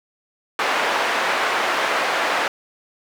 white band-pass noise, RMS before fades -21 dBFS, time 0.59-2.48 s, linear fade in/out 2 ms, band 490 to 1700 Hz, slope 12 dB/octave, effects none

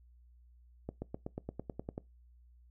accelerating click train, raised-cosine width 2 ms, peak -25 dBFS, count 11, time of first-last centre 0.89-1.979 s, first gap 130 ms, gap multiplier 0.96, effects noise-tail reverb RT60 0.2 s tail -22 dB re dry + added 60 Hz sine -58 dBFS peak until 2.7 s

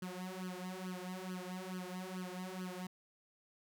sawtooth tone with flanger, 183.9 Hz, F#3, 10 cents flat, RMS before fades -44 dBFS, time 0.02-2.87 s, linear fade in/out 5 ms, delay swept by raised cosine 0.65 to 4.45 ms, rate 2.3 Hz, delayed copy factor +0.9, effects none

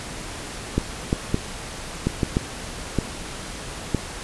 clicks, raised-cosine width 3 ms, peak -6 dBFS, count 8, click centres 0.78 / 1.129 / 1.344 / 2.07 / 2.232 / 2.369 / 2.987 / 3.947 s, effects pink hiss -34 dBFS RMS until 4.23 s + resampled to 24000 Hz

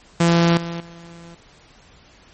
sawtooth tone with level steps, 169.3 Hz, E3, 46 cents sharp, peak -9 / -22 / -35 dBFS, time 0.2-1.35 s, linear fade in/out 5 ms, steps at 0.57 / 0.8 s, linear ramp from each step 5 ms, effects pink hiss -50 dBFS RMS until 2.33 s + MP3 32 kbps

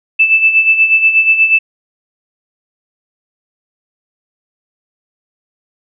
sine tone with tremolo, 2637 Hz, E7, in tune, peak -4 dBFS, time 0.19-1.59 s, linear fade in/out 10 ms, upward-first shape sine, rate 8.3 Hz, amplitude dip 65%, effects none

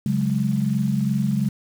sine chord, C# suspended fourth, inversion none, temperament equal, 138.59 / 185 / 207.7 Hz, C#3 / F#3 / G#3, 0 / 0 / 0 cents, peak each -23 / -25 / -22 dBFS, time 0.06-1.49 s, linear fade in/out 2 ms, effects 7-bit

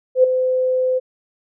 sine tone with ADSR envelope, 512 Hz, C5, 38 cents flat, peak -6 dBFS, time 0.15-1 s, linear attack 88 ms, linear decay 7 ms, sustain -9 dB, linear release 26 ms, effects none

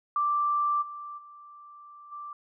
sine tone with level steps, 1174.7 Hz, D6, in tune, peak -23 / -37 / -46 / -37 dBFS, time 0.16-2.33 s, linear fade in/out 2 ms, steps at 0.81 / 1.17 / 2.11 s, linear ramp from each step 20 ms, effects none

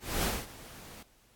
pink noise with ADSR envelope, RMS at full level -30 dBFS, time 0-1.03 s, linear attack 230 ms, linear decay 230 ms, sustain -19 dB, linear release 6 ms, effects pink hiss -64 dBFS RMS until 1.35 s + AAC 64 kbps

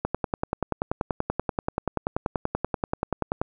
click train, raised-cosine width 1 ms, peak -10 dBFS, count 36, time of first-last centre 0.05-3.415 s, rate 10.4 Hz, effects none

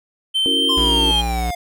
triangle tone with pitch glide, 3100 to 3187 Hz, G7 to G7, -20 to +28 cents, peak -14 dBFS, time 0.34-1.22 s, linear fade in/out 20 ms, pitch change +48 cents, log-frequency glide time 0.46-0.97 s
sine chord, F# dominant seventh, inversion second, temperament just, 277.5 / 333 / 370 / 462.5 Hz, C#4 / E4 / F#4 / A#4, +2 / +18 / 0 / -14 cents, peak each -24 / -28 / -29 / -27 dBFS, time 0.46-1.11 s, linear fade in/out 0 ms
square exponential sweep, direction down, 1062 to 698.5 Hz, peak -24 dBFS, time 0.69-1.55 s, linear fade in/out 5 ms
square tone, 59.3 Hz, A#1, 30 cents sharp, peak -21 dBFS, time 0.77-1.51 s, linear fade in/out 5 ms
effects none

